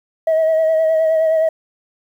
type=tone with vibrato; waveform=sine; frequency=640 Hz; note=D#5; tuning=49 cents sharp; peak=-10 dBFS; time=0.27-1.49 s; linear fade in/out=5 ms; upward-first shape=sine; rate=9.6 Hz; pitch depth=29 cents each way; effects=tanh soft clip ceiling -10 dBFS + 8-bit